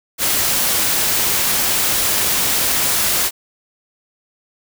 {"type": "noise", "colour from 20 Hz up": "white", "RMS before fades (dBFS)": -17, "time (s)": [0.18, 3.31], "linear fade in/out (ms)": 50, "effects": []}